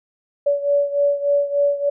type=beating tone pair; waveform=sine; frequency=570 / 573.4 Hz; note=C#5 / D5; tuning=+48 / -42 cents; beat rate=3.4 Hz; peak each=-17 / -21 dBFS; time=0.46-1.9 s; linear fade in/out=10 ms; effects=none